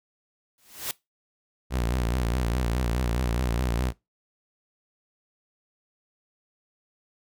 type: noise with exponential growth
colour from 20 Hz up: white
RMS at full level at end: -27 dBFS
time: 0.58-0.91 s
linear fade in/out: 1 ms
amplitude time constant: 71 ms
type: tone with vibrato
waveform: sawtooth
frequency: 60.4 Hz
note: B1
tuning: 38 cents flat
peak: -20 dBFS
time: 1.7-3.93 s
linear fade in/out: 50 ms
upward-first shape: sine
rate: 4.8 Hz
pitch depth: 120 cents each way
effects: noise-tail reverb RT60 0.2 s tail -21 dB re dry